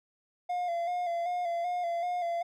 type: tone with vibrato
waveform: triangle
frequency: 698.5 Hz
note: F5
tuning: in tune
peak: -27 dBFS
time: 0.49-2.43 s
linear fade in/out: 10 ms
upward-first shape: square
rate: 2.6 Hz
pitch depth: 38 cents each way
effects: none